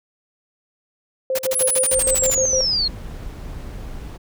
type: tone with tremolo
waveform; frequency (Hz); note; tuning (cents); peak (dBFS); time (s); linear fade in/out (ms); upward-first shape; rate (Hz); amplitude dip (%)
sine; 523.3; C5; 0; -18; 1.3-2.65; 2; square; 6.5; 80
type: noise bursts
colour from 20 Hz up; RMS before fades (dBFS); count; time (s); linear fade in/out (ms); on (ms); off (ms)
white; -25; 13; 1.35-2.349; 5; 39; 41
type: linear sweep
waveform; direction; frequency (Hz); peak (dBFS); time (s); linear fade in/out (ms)
sine; down; 11000 to 4186; -17; 1.55-2.88; 5
type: noise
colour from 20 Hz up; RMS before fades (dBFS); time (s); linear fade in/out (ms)
brown; -32; 1.92-4.18; 20
effects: none